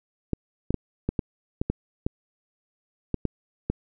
clicks, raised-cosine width 3 ms, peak -11 dBFS, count 11, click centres 0.333 / 0.706 / 0.743 / 1.09 / 1.192 / 1.615 / 1.7 / 2.065 / 3.143 / 3.253 / 3.7 s, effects none

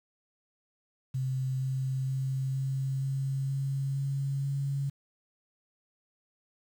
sine tone with pitch steps, 130.81 / 131.95 / 133.1 / 134.25 / 135.42 / 136.6 / 137.79 / 138.99 Hz, C3 / C3 / C3 / C3 / C#3 / C#3 / C#3 / C#3, 0 / +15 / +30 / +45 / -40 / -25 / -10 / +5 cents, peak -28 dBFS, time 1.14-4.9 s, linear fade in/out 10 ms, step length 470 ms, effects 9-bit

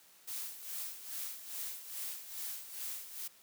blue noise with tremolo, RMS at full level -40 dBFS, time 0.27-3.28 s, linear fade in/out 10 ms, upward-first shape sine, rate 2.4 Hz, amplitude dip 70%, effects white hiss -62 dBFS RMS until 3.42 s + high-pass 150 Hz 12 dB/octave

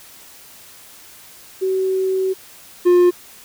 sine / triangle tone pair in turn, 378.6 / 355.3 Hz, F#4 / F4, +40 / +30 cents, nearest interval minor second, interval 110 cents, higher first, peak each -16 / -7 dBFS, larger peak second, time 1.61-2.34 / 2.85-3.11 s, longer first, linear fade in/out 20 ms, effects white hiss -43 dBFS RMS until 3.44 s

